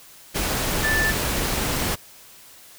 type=tone in noise; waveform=sine; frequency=1760 Hz; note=A6; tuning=in tune; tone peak=-20 dBFS; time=0.83-1.12 s; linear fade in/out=20 ms; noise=pink; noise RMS=-24 dBFS; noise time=0.34-1.96 s; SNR=+1 dB; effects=white hiss -47 dBFS RMS until 2.78 s